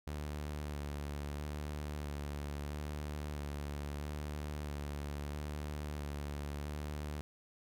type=tone with vibrato; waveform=sawtooth; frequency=73.42 Hz; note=D2; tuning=in tune; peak=-35 dBFS; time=0.07-7.21 s; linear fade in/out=0 ms; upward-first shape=square; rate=0.76 Hz; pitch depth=21 cents each way; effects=none